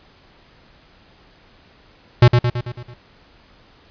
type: tone with echo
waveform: square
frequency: 121.4 Hz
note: B2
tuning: 29 cents flat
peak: -6 dBFS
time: 2.22-2.28 s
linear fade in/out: 5 ms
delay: 110 ms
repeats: 6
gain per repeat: -5 dB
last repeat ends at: 2.94 s
effects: pink hiss -51 dBFS RMS until 3.9 s + resampled to 11025 Hz